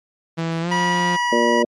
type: tone with pitch glide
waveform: sawtooth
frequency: 164.81 to 176.64 Hz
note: E3 to F3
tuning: 0 to +20 cents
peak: -17 dBFS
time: 0.37-1.17 s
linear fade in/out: 20 ms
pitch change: +120 cents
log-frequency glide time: 0.61-0.69 s
type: tone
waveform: 25% pulse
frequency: 969 Hz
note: B5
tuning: 33 cents flat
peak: -14 dBFS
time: 0.71-1.63 s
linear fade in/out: 10 ms
type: harmonic tone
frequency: 118.3 Hz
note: A#2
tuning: 26 cents sharp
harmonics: 2 / 3 / 4 / 5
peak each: -21 / -21 / -21 / -21 dBFS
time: 1.32-1.65 s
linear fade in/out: 5 ms
effects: low-pass 5000 Hz 12 dB/octave + MP3 64 kbps